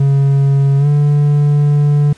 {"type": "tone with pitch glide", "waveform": "triangle", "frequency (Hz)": [138.59, 145.99], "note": ["C#3", "D3"], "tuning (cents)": [0, -10], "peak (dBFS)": -6, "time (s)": [0, 2.13], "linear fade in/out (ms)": 5, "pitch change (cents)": 90, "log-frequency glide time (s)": [0.78, 0.87], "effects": ["pink hiss -45 dBFS RMS until 2.17 s", "resampled to 22050 Hz"]}